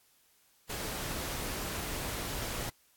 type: noise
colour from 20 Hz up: pink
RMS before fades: -37 dBFS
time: 0.69-2.7 s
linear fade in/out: 10 ms
effects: white hiss -67 dBFS RMS until 2.96 s + AAC 64 kbps